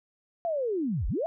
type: linear two-way sweep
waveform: sine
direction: down then up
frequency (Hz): 698.5 to 30.15 to 698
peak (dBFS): -26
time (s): 0.45-1.26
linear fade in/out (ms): 0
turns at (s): 1.08
effects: none